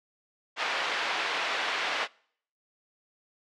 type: band-pass noise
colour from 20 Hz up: white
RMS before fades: -30 dBFS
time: 0.56-2.08 s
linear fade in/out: 50 ms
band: 570 to 2800 Hz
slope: 12 dB/octave
effects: noise-tail reverb RT60 0.6 s tail -25 dB re dry + low-pass 5000 Hz 12 dB/octave